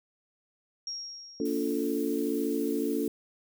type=tone with exponential decay; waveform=sine; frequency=5588 Hz; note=F8; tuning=in tune; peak=-32 dBFS; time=0.87-2.16 s; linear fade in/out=2 ms; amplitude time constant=280 ms
type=chord; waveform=sine; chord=Bb major seventh; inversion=none; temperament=equal with one note detuned; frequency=233.1 / 287.3 / 349.2 / 440 Hz; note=Bb3 / D4 / F4 / A4; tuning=0 / -38 / 0 / 0 cents; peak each=-34 / -30 / -34 / -32 dBFS; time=1.4-3.08 s; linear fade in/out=2 ms
type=noise; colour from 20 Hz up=blue; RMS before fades=-46 dBFS; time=1.45-3.08 s; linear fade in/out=5 ms
effects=none